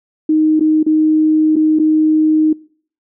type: tone with dropouts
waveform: sine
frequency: 311.1 Hz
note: D#4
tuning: in tune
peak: -9 dBFS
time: 0.29-2.53 s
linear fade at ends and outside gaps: 5 ms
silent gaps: 0.596-0.607 / 0.83-0.864 / 1.558-1.564 / 1.789-1.796 s
effects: noise-tail reverb RT60 0.5 s tail -23 dB re dry